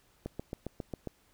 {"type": "click train", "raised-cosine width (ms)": 2, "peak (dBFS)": -23, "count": 7, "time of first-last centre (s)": [0.26, 1.073], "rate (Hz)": 7.38, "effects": ["pink hiss -67 dBFS RMS until 1.33 s"]}